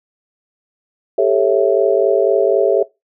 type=chord; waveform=sine; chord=A dominant seventh; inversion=third; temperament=just; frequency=396 / 440 / 550 / 660 Hz; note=G4 / A4 / C#5 / E5; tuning=+18 / 0 / -14 / +2 cents; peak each=-16 dBFS; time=1.18-2.83 s; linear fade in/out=5 ms; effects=noise-tail reverb RT60 0.2 s tail -20 dB re dry